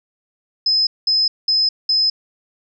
sine tone bursts, 5100 Hz, D#8, 42 cents sharp, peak -13 dBFS, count 4, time 0.66-2.1 s, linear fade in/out 5 ms, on 210 ms, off 200 ms, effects none

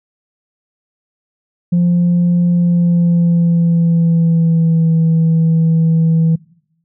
sine tone with pitch glide, 174.61 to 162.92 Hz, F3 to E3, 0 to -20 cents, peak -7 dBFS, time 1.72-6.36 s, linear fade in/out 10 ms, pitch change -120 cents, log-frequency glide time 2.5-4.92 s, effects noise-tail reverb RT60 0.8 s tail -24 dB re dry + tanh soft clip ceiling -7 dBFS

